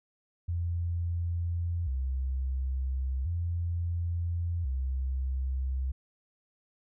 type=tone with vibrato; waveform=sine; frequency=75 Hz; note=D2; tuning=37 cents sharp; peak=-28 dBFS; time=0.48-5.92 s; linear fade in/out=10 ms; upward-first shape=square; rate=0.36 Hz; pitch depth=230 cents each way; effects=none